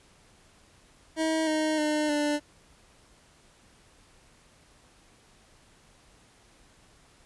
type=tone with pitch steps; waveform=25% pulse; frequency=319 / 310.8 / 302.8 / 295.1 Hz; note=D#4 / D#4 / D#4 / D4; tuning=+43 / -2 / -47 / +8 cents; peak=-21 dBFS; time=1.16-2.4 s; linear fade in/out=50 ms; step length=310 ms; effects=pink hiss -59 dBFS RMS until 7.25 s + resampled to 24000 Hz